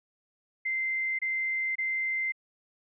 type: tone bursts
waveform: sine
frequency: 2081 Hz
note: C7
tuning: 10 cents flat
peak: -27 dBFS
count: 3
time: 0.65-2.322 s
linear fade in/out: 10 ms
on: 540 ms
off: 26 ms
effects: none